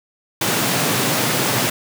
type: high-pass noise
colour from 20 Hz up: pink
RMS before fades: -19 dBFS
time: 0.41-1.7 s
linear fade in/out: 5 ms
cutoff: 110 Hz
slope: 96 dB/octave
effects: none